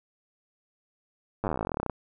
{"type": "slowing click train", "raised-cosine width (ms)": 1, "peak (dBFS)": -15, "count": 25, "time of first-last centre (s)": [1.44, 1.897], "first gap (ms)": 9, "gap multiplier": 1.06, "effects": []}